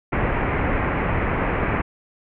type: low-pass noise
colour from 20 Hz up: pink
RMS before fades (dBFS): -22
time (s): 0.12-1.82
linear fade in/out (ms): 10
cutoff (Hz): 2400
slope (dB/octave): 48
effects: none